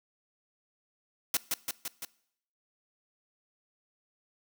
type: noise with echo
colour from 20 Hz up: white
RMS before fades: -27 dBFS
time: 1.34-1.37 s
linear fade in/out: 2 ms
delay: 170 ms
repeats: 4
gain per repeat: -3 dB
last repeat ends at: 2.05 s
effects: noise-tail reverb RT60 0.7 s tail -21 dB re dry